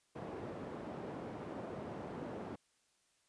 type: band-pass noise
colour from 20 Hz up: white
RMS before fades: -45 dBFS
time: 0.15-2.56 s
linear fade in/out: 10 ms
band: 110 to 540 Hz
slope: 12 dB/octave
effects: white hiss -75 dBFS RMS until 3.28 s + resampled to 22050 Hz